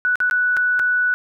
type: tone with dropouts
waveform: sine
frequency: 1480 Hz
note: F#6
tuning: in tune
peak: -15 dBFS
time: 0.05-1.14 s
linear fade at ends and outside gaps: 0 ms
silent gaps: 0.156-0.203 / 0.298-0.311 / 0.567-0.571 / 0.793-0.797 s
effects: none